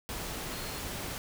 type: tone in noise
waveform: sine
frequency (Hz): 4261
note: C8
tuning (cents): +31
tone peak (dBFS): -48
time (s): 0.52-0.79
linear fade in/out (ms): 0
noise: pink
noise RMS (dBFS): -38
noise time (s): 0.09-1.18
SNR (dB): -13
effects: none